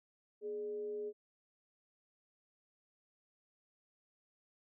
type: tone with frequency modulation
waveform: sine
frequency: 418.5 Hz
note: G#4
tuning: 13 cents sharp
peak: -38 dBFS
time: 0.41-1.13 s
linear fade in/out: 50 ms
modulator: 177 Hz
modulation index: 0.24
effects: none